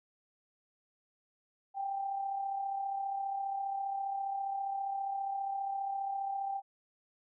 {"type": "tone with amplitude modulation", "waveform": "sine", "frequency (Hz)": 787, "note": "G5", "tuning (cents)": 7, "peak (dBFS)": -31, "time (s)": [1.74, 6.62], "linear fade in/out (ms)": 50, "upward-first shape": "sine", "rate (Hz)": 34.9, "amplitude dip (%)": 45, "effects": []}